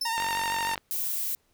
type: tone with exponential decay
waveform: 40% pulse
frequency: 5290 Hz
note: E8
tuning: 5 cents sharp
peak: -24 dBFS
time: 0.01-0.22 s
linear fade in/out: 5 ms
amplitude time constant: 45 ms
type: tone with vibrato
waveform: sawtooth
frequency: 916 Hz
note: A#5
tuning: 31 cents flat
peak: -23 dBFS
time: 0.05-0.75 s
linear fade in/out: 5 ms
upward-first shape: sine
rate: 13 Hz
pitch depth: 31 cents each way
type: click train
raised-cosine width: 0.3 ms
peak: -17 dBFS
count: 29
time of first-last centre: 0.18-0.778 s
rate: 46.8 Hz
type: noise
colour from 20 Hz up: violet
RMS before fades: -30 dBFS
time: 0.91-1.35 s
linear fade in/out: 0 ms
effects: pink hiss -69 dBFS RMS until 1.53 s